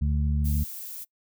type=harmonic tone; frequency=73.42 Hz; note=D2; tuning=in tune; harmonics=1 / 2 / 3; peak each=-23 / -29 / -33 dBFS; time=0.01-0.64 s; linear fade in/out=10 ms
type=noise; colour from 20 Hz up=violet; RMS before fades=-38 dBFS; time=0.44-1.05 s; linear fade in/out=20 ms
effects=noise-tail reverb RT60 0.1 s tail -23 dB re dry